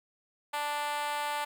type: tone with high-pass filter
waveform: 5% pulse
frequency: 293.7 Hz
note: D4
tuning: in tune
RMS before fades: -33 dBFS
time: 0.53-1.45 s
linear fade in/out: 10 ms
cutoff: 770 Hz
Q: 8.4
effects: 10-bit